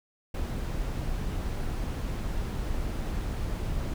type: noise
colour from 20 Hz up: brown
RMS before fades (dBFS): -31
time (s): 0.34-3.94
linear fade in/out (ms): 5
effects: none